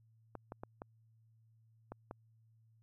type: clicks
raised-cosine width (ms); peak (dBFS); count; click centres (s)
1; -30; 6; 0.353 / 0.521 / 0.635 / 0.819 / 1.92 / 2.111
effects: added 112 Hz sine -65 dBFS peak until 2.82 s